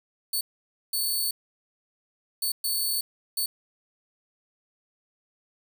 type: tone bursts at uneven times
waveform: 10% pulse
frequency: 4458 Hz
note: C#8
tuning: 9 cents sharp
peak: -18 dBFS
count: 5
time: 0.33-0.41 / 0.93-1.31 / 2.42-2.52 / 2.64-3.01 / 3.37-3.46 s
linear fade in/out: 5 ms
effects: 8-bit